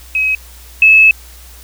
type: tone pair in turn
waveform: sine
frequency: 2546 / 2598 Hz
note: D#7 / E7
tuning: +39 / -26 cents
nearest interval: unison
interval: 35 cents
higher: second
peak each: -11 / -3 dBFS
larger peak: second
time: 0.15-0.35 / 0.82-1.11 s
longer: second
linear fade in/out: 2 ms
effects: added 60 Hz sine -36 dBFS peak until 1.63 s + white hiss -40 dBFS RMS until 1.63 s